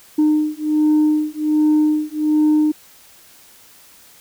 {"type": "beating tone pair", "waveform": "sine", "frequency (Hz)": [304.2, 305.5], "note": ["D#4", "D#4"], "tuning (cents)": [-39, -32], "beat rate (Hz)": 1.3, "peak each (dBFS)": -15, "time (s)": [0.18, 2.72], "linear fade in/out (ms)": 10, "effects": ["tanh soft clip ceiling -9 dBFS", "white hiss -47 dBFS RMS until 4.2 s"]}